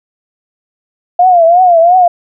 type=tone with vibrato; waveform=sine; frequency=698.5 Hz; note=F5; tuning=in tune; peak=-3 dBFS; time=1.19-2.08 s; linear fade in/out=5 ms; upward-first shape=triangle; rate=2.9 Hz; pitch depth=130 cents each way; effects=none